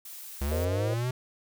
blue noise, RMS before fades -43 dBFS, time 0.05-0.65 s, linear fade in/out 5 ms
square linear sweep, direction up, 67.4 to 128.9 Hz, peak -28 dBFS, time 0.41-1.11 s, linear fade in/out 5 ms
sine chord, C half-diminished seventh, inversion second, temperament equal with one note detuned, 368.5 / 466.2 / 523.3 / 622.3 Hz, Gb4 / Bb4 / C5 / Eb5, -7 / 0 / 0 / 0 cents, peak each -41 / -35 / -35 / -35 dBFS, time 0.51-0.94 s, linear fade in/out 5 ms
effects none

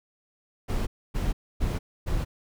brown noise bursts, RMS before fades -26 dBFS, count 4, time 0.68-2.25 s, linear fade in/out 20 ms, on 190 ms, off 270 ms, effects none

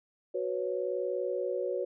sine chord, F# suspended fourth, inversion none, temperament equal, 370 / 493.9 / 554.4 Hz, F#4 / B4 / C#5, 0 / 0 / 0 cents, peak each -34 dBFS, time 0.34-1.85 s, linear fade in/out 10 ms, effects none

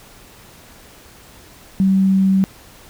sine tone, 191.8 Hz, G3, 37 cents flat, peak -11 dBFS, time 1.8-2.44 s, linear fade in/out 0 ms, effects pink hiss -44 dBFS RMS until 2.89 s

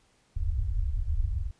pink low-pass noise, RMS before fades -28 dBFS, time 0.36-1.51 s, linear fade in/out 10 ms, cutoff 100 Hz, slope 96 dB/octave, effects pink hiss -66 dBFS RMS until 1.59 s + resampled to 22050 Hz

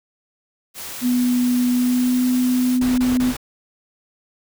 white noise, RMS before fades -32 dBFS, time 0.74-2.8 s, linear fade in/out 50 ms
sine tone with pitch glide, 246.9 to 251.2 Hz, B3 to B3, 0 to +30 cents, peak -15 dBFS, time 1.01-3.34 s, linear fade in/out 50 ms, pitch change +30 cents, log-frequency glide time 1.73-2.23 s
pink noise bursts, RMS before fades -29 dBFS, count 3, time 2.81-3.368 s, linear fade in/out 5 ms, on 170 ms, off 24 ms
effects none

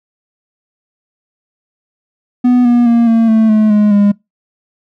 triangle tone with pitch steps, 247.3 / 240.5 / 234 / 227.6 / 221.3 / 215.3 / 209.4 / 203.7 Hz, B3 / B3 / A#3 / A#3 / A3 / A3 / G#3 / G#3, +3 / -46 / +7 / -41 / +10 / -37 / +15 / -33 cents, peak -4 dBFS, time 2.44-4.12 s, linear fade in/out 10 ms, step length 210 ms, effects noise-tail reverb RT60 0.2 s tail -24 dB re dry

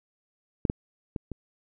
clicks, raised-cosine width 3 ms, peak -11 / -12 / -18 / -22 dBFS, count 4, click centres 0.652 / 0.699 / 1.162 / 1.317 s, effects none

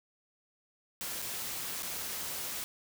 white noise with dropouts, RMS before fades -38 dBFS, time 1.01-2.64 s, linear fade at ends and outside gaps 0 ms, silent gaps 1.218-1.223 / 1.824-1.83 s, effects none

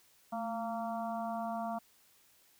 harmonic tone with a mistuned harmonic, 230 Hz, A#3, 23 cents flat, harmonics 1 / 3 / 4 / 5 / 6, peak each -40 / -37 / -43 / -45 / -51 dBFS, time 0.32-1.79 s, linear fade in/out 10 ms, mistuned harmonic 1, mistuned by -71 cents, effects white hiss -66 dBFS RMS until 2.59 s

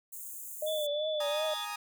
white high-pass noise, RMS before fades -43 dBFS, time 0.12-0.87 s, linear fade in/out 10 ms, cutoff 6600 Hz, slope 96 dB/octave
sine tone with vibrato, 604 Hz, D5, 48 cents sharp, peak -30 dBFS, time 0.62-1.54 s, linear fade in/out 5 ms, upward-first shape triangle, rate 2.7 Hz, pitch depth 83 cents each way
sine tone with pitch glide, 3467 to 3439 Hz, A7 to A7, -26 to -40 cents, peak -37 dBFS, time 0.66-1.66 s, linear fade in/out 20 ms, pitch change -14 cents, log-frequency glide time 1.18-1.47 s
sawtooth chord, Ab suspended second, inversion none, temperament equal, 830.6 / 932.3 / 1244.5 Hz, Ab5 / Bb5 / Eb6, 0 / 0 / 0 cents, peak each -37 / -38 / -36 dBFS, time 1.2-1.76 s, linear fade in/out 5 ms
effects none

